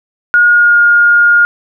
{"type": "tone with pitch glide", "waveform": "sine", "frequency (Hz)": [1437, 1421.3], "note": ["F6", "F6"], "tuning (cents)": [49, 30], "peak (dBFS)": -4, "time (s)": [0.34, 1.45], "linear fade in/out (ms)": 0, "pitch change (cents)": -19, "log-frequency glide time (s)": [0.46, 0.78], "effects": []}